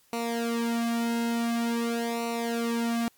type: tone with flanger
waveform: sawtooth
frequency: 233.1 Hz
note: A#3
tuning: in tune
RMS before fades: -28 dBFS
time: 0.13-3.08 s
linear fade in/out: 0 ms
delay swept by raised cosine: 0.6 to 2.6 ms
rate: 0.47 Hz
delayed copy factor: -0.85
effects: white hiss -63 dBFS RMS until 3.17 s + MP3 96 kbps